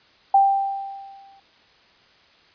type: tone with exponential decay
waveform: sine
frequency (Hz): 787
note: G5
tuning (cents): +7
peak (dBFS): -10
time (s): 0.34-1.4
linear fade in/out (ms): 5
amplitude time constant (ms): 230
effects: white hiss -55 dBFS RMS until 2.54 s + resampled to 11025 Hz